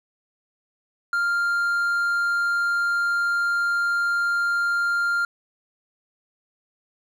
triangle tone, 1396.9 Hz, F6, in tune, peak -18 dBFS, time 1.13-5.25 s, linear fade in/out 2 ms, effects none

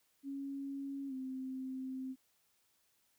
sine tone with pitch glide, 276.2 to 261.3 Hz, C#4 to C4, -6 to -2 cents, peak -39 dBFS, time 0.23-2.16 s, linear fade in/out 50 ms, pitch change -96 cents, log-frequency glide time 1.08-1.13 s, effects white hiss -75 dBFS RMS until 3.18 s

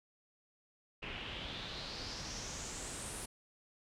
pink noise with low-pass filter sweep, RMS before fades -44 dBFS, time 1.02-3.26 s, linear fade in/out 10 ms, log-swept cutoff 2600 to 10000 Hz, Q 4.2, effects none

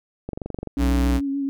click train, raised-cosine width 2 ms, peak -16 dBFS, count 10, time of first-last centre 0.29-0.673 s, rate 23.5 Hz
square tone, 62.2 Hz, B1, 13 cents sharp, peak -19 dBFS, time 0.77-1.21 s, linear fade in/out 50 ms
sine tone with vibrato, 277.2 Hz, C#4, in tune, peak -22 dBFS, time 0.77-1.49 s, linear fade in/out 0 ms, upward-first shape sine, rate 7 Hz, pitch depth 25 cents each way
effects none

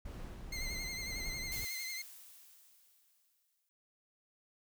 brown noise with tremolo, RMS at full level -43 dBFS, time 0.05-1.65 s, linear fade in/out 5 ms, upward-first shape sine, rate 1.9 Hz, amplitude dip 30%
20% pulse tone with vibrato, 2093 Hz, C7, in tune, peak -35 dBFS, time 0.52-2.02 s, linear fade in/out 5 ms, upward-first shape sine, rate 11 Hz, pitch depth 45 cents each way
blue noise with exponential decay, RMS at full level -42 dBFS, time 1.52-3.69 s, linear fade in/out 0 ms, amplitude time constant 470 ms
effects none

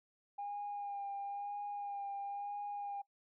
sine tone with vibrato, 809 Hz, G#5, 46 cents flat, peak -38 dBFS, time 0.38-3.02 s, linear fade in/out 10 ms, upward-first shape sine, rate 1 Hz, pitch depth 22 cents each way, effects noise-tail reverb RT60 0.1 s tail -22 dB re dry + tanh soft clip ceiling -35 dBFS

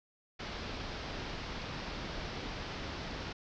pink low-pass noise, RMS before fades -41 dBFS, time 0.39-3.33 s, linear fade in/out 10 ms, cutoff 5400 Hz, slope 48 dB/octave, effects none

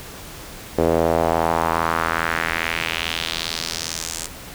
sawtooth tone with band-pass filter sweep, 82.41 Hz, E2, in tune, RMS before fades -22 dBFS, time 0.78-4.27 s, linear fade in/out 5 ms, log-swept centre 470 to 8000 Hz, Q 2.1, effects pink hiss -37 dBFS RMS until 4.54 s

